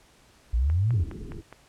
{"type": "exponential two-way sweep", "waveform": "sine", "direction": "up then down", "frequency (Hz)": [53.7, 124.9, 75.5], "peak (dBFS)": -20, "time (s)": [0.53, 1.04], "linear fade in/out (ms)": 10, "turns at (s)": 0.93}
{"type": "click train", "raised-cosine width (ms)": 0.5, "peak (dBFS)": -27, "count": 5, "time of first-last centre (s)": [0.7, 1.526], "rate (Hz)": 4.84}
{"type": "low-pass noise", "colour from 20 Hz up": "pink", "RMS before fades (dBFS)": -38, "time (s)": [0.91, 1.42], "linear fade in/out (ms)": 20, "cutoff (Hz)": 430, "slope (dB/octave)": 96}
{"effects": ["pink hiss -58 dBFS RMS until 1.68 s", "low-pass 10000 Hz 12 dB/octave"]}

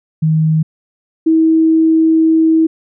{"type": "tone pair in turn", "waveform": "sine", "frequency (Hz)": [157.7, 321.7], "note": ["D#3", "E4"], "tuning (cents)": [24, -42], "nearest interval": "octave", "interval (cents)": 1234, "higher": "second", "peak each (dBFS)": [-9, -7], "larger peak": "second", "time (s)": [[0.22, 0.63], [1.26, 2.67]], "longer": "second", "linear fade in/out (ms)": 10, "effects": []}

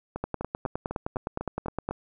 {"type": "two click trains", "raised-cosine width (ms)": 1, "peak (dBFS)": [-15, -18], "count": [17, 8], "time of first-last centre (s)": [[0.24, 1.889], [0.16, 1.91]], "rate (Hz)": [9.7, 4], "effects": []}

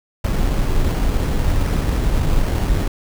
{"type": "noise with sample-and-hold", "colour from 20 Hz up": "brown", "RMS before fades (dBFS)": -17, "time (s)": [0.24, 2.88], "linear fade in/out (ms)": 5, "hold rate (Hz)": 3675, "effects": []}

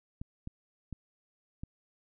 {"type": "clicks", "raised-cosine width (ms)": 5, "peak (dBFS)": -27, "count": 4, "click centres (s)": [0.215, 0.474, 0.927, 1.635], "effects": []}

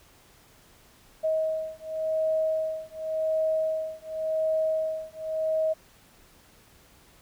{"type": "beating tone pair", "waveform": "sine", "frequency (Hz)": [633, 633.9], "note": ["D#5", "D#5"], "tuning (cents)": [30, 32], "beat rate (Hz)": 0.9, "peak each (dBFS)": [-28, -28], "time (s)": [1.23, 5.74], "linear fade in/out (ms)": 20, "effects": ["pink hiss -57 dBFS RMS until 7.21 s"]}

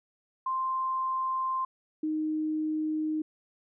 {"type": "tone pair in turn", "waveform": "sine", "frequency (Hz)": [1046.5, 310.2], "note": ["C6", "D#4"], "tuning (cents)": [0, -5], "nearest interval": "octave + major sixth", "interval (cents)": 2105, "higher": "first", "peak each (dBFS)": -27, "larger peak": "neither", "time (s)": [[0.46, 1.65], [2.03, 3.22]], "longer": "neither", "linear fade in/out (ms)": 5, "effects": []}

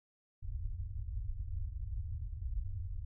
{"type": "low-pass noise", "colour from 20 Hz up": "pink", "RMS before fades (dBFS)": -39, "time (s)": [0.42, 3.05], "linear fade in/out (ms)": 10, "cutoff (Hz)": 110, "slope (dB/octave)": 96, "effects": []}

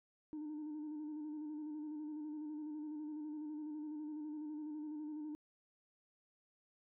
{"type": "tone with vibrato", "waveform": "sine", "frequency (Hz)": 303.1, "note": "D#4", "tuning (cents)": -45, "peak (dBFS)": -40, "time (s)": [0.33, 5.35], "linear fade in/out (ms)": 0, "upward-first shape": "square", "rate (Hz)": 12, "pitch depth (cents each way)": 32, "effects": ["tanh soft clip ceiling -40 dBFS"]}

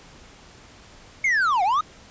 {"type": "linear two-way sweep", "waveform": "triangle", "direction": "down then up", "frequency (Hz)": [2217, 698.5, 1278], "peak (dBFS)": -16, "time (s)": [1.24, 1.81], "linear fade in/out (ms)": 5, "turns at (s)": 1.63, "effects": ["pink hiss -48 dBFS RMS until 2.1 s", "resampled to 16000 Hz"]}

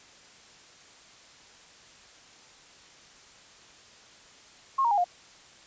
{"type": "tone with pitch steps", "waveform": "sine", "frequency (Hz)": [1076, 936.7, 815.5, 709.9], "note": ["C6", "A#5", "G#5", "F5"], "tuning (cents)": [48, 8, -32, 28], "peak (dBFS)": -21, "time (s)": [4.78, 5.044], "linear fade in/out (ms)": 10, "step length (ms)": 66, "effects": ["white hiss -53 dBFS RMS until 5.66 s", "resampled to 16000 Hz"]}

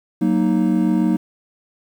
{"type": "chord", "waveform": "triangle", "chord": "D# minor", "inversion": "first", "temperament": "equal with one note detuned", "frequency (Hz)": [186.28, 233.1, 311.1], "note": ["F#3", "A#3", "D#4"], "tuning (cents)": [12, 0, 0], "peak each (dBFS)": -17, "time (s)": [0.21, 1.17], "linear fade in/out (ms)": 10, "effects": ["8-bit"]}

